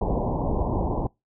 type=low-pass noise; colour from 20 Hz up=pink; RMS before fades=-25 dBFS; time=0.01-1.07 s; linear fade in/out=5 ms; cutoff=1000 Hz; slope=96 dB/octave; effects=noise-tail reverb RT60 0.2 s tail -24 dB re dry